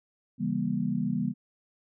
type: chord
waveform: sine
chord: C# diminished seventh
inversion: none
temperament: just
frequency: 138.59 / 166.31 / 199.57 / 239.5 Hz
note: C#3 / E3 / G3 / Bb3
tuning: 0 / +16 / +31 / +47 cents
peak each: -35 / -33 / -30 / -30 dBFS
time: 0.38-1.34 s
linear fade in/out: 50 ms
effects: none